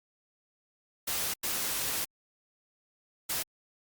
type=noise bursts at uneven times; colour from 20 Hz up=white; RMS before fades=-32 dBFS; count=3; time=1.07-1.34 / 1.43-2.05 / 3.29-3.43 s; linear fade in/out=10 ms; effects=Opus 48 kbps